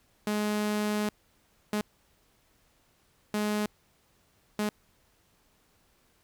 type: tone bursts at uneven times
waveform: sawtooth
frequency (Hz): 210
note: G#3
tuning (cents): +19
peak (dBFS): -23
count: 4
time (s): 0.27-1.09 / 1.73-1.81 / 3.34-3.66 / 4.59-4.69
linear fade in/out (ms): 2
effects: pink hiss -67 dBFS RMS until 6.23 s